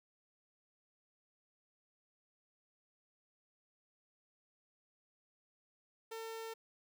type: tone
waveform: sawtooth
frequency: 450 Hz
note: A4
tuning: 39 cents sharp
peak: -39 dBFS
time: 6.11-6.54 s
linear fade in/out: 10 ms
effects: none